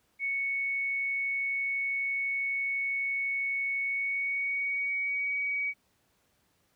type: tone with pitch glide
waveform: sine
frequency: 2217 to 2261 Hz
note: C#7 to C#7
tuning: 0 to +34 cents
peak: -28 dBFS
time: 0.19-5.74 s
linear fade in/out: 50 ms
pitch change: +34 cents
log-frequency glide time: 3.8-5.38 s
effects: pink hiss -71 dBFS RMS until 6.75 s + high-pass 60 Hz 12 dB/octave